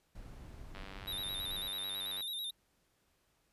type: noise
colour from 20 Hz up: brown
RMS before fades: -49 dBFS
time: 0.15-1.69 s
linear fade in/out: 5 ms
type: click train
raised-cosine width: 0.3 ms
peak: -32 dBFS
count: 142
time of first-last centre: 0.75-2.207 s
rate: 96.8 Hz
type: tone with vibrato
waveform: square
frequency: 3729 Hz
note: A#7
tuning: in tune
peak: -38 dBFS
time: 1.07-2.51 s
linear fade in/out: 10 ms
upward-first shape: square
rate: 9.1 Hz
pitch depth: 56 cents each way
effects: pink hiss -75 dBFS RMS until 3.52 s + resampled to 32000 Hz